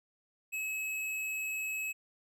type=tone with hard clipping; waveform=triangle; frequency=2574 Hz; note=E7; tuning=42 cents flat; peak=-35 dBFS; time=0.52-1.93 s; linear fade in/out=20 ms; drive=18 dB; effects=none